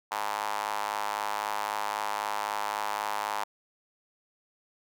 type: tone with high-pass filter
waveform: square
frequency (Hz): 51.91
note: G#1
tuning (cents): 0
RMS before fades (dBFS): -32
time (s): 0.11-3.44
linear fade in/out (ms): 5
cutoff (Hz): 900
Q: 3.6
effects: none